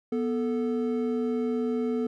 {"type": "tone pair together", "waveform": "triangle", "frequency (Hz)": [244.7, 440], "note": ["B3", "A4"], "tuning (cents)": [-16, 0], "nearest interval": "minor seventh", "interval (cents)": 1016, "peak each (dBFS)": [-25, -27], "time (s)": [0.12, 2.07], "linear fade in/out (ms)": 5, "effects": []}